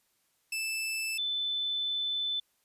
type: tone pair in turn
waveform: sawtooth / sine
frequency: 2637 / 3516 Hz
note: E7 / A7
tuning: 0 / -2 cents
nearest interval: perfect fourth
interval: 498 cents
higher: second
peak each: -28 / -29 dBFS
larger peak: first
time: 0.52-1.18 / 1.18-2.4 s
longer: second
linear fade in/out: 5 ms
effects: white hiss -73 dBFS RMS until 2.64 s + resampled to 32000 Hz

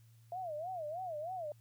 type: tone with vibrato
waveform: sine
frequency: 670 Hz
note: E5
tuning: 28 cents sharp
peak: -38 dBFS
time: 0.32-1.52 s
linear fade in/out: 2 ms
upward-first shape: sine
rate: 3.2 Hz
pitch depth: 210 cents each way
effects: added 114 Hz sine -59 dBFS peak until 1.6 s + white hiss -73 dBFS RMS until 1.6 s

